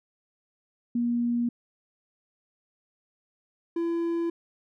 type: tone pair in turn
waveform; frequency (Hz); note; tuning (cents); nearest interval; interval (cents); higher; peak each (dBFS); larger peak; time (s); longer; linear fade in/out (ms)
sine / triangle; 238.3 / 337; A#3 / E4; +38 / +38; tritone; 600; second; -23; neither; 0.95-1.49 / 3.76-4.3; neither; 5
effects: none